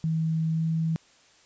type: tone with pitch glide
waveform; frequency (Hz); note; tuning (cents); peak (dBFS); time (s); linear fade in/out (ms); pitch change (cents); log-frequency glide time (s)
sine; 160.7 to 161.91; E3 to E3; -44 to -31; -23; 0.04-0.96; 0; +13; 0.51-0.63
effects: white hiss -58 dBFS RMS until 1.45 s + resampled to 16000 Hz